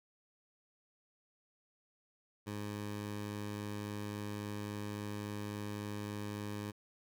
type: tone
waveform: 15% pulse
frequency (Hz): 103.6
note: G#2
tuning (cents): -4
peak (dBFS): -33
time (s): 2.46-6.72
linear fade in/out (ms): 20
effects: none